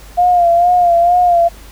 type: tone with vibrato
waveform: sine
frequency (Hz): 700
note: F5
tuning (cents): +4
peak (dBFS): -7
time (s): 0.17-1.49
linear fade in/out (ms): 20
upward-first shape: sine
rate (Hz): 2.2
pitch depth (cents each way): 48
effects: added 50 Hz sine -35 dBFS peak until 1.71 s + pink hiss -40 dBFS RMS until 1.71 s